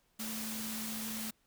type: tone in noise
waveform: sine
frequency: 220 Hz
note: A3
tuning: in tune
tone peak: -41 dBFS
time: 0.19-1.31 s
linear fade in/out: 10 ms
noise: white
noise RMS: -41 dBFS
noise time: 0.19-1.31 s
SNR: -3 dB
effects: pink hiss -73 dBFS RMS until 1.46 s